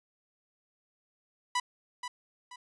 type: tone with echo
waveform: sawtooth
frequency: 987.8 Hz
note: B5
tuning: in tune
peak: -23 dBFS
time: 1.55-1.6 s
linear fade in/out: 5 ms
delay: 480 ms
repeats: 2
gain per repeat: -9 dB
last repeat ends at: 2.56 s
effects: resampled to 22050 Hz